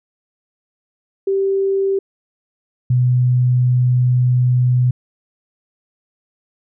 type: tone pair in turn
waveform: sine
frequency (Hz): 390 / 124.92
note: G4 / B2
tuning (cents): -9 / +20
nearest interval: octave + minor sixth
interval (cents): 1971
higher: first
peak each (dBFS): -14 / -11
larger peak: second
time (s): 1.27-1.99 / 2.9-4.91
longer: second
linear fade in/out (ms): 5
effects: none